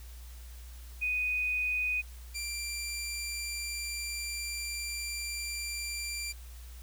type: tone pair in turn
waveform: sine / 15% pulse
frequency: 2489 / 2365 Hz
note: D#7 / D7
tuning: 0 / +12 cents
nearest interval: minor second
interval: 88 cents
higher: first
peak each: -28 dBFS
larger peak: neither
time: 1.01-2.02 / 2.34-6.33 s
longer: second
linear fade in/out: 20 ms
effects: added 60 Hz sine -44 dBFS peak until 6.82 s + white hiss -56 dBFS RMS until 6.82 s